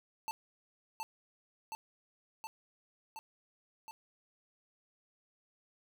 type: tone with echo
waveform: square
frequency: 887 Hz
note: A5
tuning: 14 cents sharp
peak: -36 dBFS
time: 0.28-0.31 s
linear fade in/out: 0 ms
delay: 720 ms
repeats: 5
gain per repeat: -2 dB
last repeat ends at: 3.91 s
effects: none